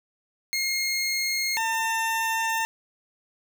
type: tone pair in turn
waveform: 20% pulse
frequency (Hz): 2143 / 901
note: C7 / A5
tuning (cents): +41 / +41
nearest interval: octave + minor third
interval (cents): 1500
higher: first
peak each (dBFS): -19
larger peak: neither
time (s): 0.53-1.57 / 1.57-2.65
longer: second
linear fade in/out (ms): 0
effects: 10-bit